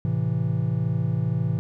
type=chord; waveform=triangle; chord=A minor; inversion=none; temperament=just; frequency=110 / 132 / 165 Hz; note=A2 / C3 / E3; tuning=0 / +16 / +2 cents; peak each=-24 dBFS; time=0.05-1.59 s; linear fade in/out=0 ms; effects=none